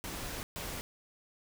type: noise bursts at uneven times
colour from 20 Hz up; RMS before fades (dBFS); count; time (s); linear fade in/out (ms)
pink; -40; 2; 0.04-0.43 / 0.56-0.81; 0
effects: none